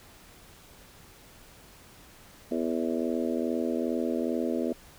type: harmonic tone with a mistuned harmonic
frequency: 82.41 Hz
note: E2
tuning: in tune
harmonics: 3 / 4 / 5 / 6 / 7 / 8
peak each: -30 / -32 / -34 / -36 / -37 / -38 dBFS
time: 2.51-4.73 s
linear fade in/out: 5 ms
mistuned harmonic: 8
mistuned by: -21 cents
effects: pink hiss -53 dBFS RMS until 4.98 s